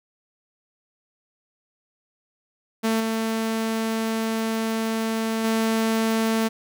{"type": "tone with level steps", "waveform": "sawtooth", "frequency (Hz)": 223.4, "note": "A3", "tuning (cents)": 27, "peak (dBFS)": [-16, -19, -16], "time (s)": [2.83, 6.49], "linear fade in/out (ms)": 20, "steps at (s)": [3, 5.44], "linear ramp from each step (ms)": 5, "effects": []}